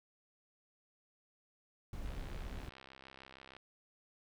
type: noise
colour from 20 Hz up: brown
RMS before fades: -43 dBFS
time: 1.93-2.69 s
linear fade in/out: 2 ms
type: click train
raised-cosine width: 0.3 ms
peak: -37 dBFS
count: 101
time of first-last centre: 2.06-3.566 s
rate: 66.4 Hz
effects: none